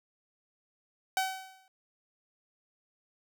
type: tone with exponential decay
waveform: sawtooth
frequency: 760 Hz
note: F#5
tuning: 46 cents sharp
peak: -21 dBFS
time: 1.17-1.68 s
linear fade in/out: 1 ms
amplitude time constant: 110 ms
effects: none